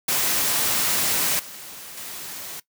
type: noise with level steps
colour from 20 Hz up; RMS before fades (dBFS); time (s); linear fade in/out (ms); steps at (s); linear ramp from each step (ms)
white; -22 / -39 / -35; 0.08-2.6; 5; 1.39 / 1.97; 5
effects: noise-tail reverb RT60 0.1 s tail -18 dB re dry + high-pass 100 Hz 12 dB/octave